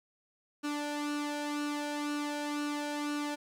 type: tone with flanger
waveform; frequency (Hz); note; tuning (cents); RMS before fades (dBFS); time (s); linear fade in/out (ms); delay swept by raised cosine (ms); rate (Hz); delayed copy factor
sawtooth; 293.7; D4; 0; -35; 0.63-3.36; 20; 0.72 to 1.27; 2; +0.65
effects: low-pass 10000 Hz 12 dB/octave + 11-bit